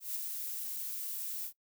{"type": "noise with ADSR envelope", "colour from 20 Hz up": "violet", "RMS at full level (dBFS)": -35, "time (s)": [0, 1.53], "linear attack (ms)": 150, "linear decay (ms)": 20, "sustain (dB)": -4, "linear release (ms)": 84, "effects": ["noise-tail reverb RT60 0.1 s tail -20 dB re dry"]}